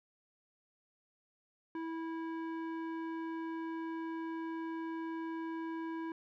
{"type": "tone with low-pass filter", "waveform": "square", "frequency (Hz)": 326.8, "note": "E4", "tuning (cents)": -15, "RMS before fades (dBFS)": -40, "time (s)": [1.75, 6.12], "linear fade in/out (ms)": 2, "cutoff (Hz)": 1500, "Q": 1.2, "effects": []}